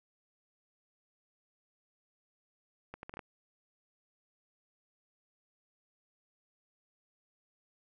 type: accelerating click train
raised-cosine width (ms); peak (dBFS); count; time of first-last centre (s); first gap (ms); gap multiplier
0.5; -28; 6; 2.94-3.192; 91; 0.7
effects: none